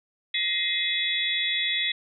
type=tone cluster; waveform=sine; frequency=1904 / 2080 / 2532 / 3409 / 3818 Hz; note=A#6 / C7 / D#7 / G#7 / A#7; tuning=+36 / -11 / +30 / +45 / +41 cents; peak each=-32 / -31 / -35 / -26 / -31 dBFS; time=0.34-1.92 s; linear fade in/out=5 ms; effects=none